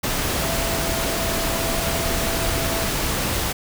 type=tone in noise; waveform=sine; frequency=665 Hz; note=E5; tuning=15 cents sharp; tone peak=-29 dBFS; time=0.41-2.9 s; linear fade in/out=10 ms; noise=pink; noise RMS=-23 dBFS; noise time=0.03-3.53 s; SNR=-9 dB; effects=none